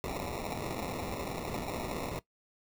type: noise with sample-and-hold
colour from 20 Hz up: blue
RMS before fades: -37 dBFS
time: 0.04-2.19 s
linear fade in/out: 0 ms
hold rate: 1575 Hz
effects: noise-tail reverb RT60 0.1 s tail -18 dB re dry